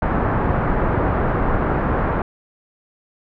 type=low-pass noise; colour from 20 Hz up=pink; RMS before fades=-19 dBFS; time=0.02-2.22 s; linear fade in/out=2 ms; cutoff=1500 Hz; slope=24 dB/octave; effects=none